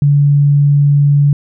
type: tone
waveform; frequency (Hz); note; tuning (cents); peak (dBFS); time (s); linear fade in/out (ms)
sine; 143.6; D3; -39; -6; 0.02-1.33; 2
effects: none